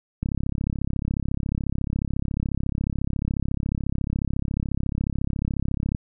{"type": "click train", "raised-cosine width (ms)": 5, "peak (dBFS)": -13, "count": 196, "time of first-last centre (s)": [0.23, 5.948], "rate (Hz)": 34.1, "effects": []}